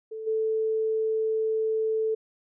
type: tone with level steps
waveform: sine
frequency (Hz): 440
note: A4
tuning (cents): 0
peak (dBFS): -33 / -23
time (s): 0.11-2.15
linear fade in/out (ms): 10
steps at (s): 0.26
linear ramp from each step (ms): 20
effects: none